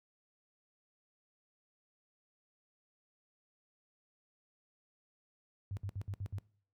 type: tone bursts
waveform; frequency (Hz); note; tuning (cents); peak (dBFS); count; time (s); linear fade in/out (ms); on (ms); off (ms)
sine; 98; G2; 0; -36; 6; 5.71-6.384; 0; 59; 64
effects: noise-tail reverb RT60 0.5 s tail -21 dB re dry + high-pass 60 Hz 12 dB/octave